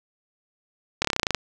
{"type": "slowing click train", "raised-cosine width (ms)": 0.2, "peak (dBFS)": -4, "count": 11, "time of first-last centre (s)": [1.02, 1.347], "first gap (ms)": 26, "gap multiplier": 1.05, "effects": []}